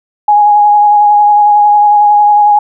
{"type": "tone with vibrato", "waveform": "sine", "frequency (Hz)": 830.6, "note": "G#5", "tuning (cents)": 0, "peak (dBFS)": -3, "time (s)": [0.28, 2.59], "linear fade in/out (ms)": 5, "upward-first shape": "sine", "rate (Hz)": 11, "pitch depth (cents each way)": 17, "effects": []}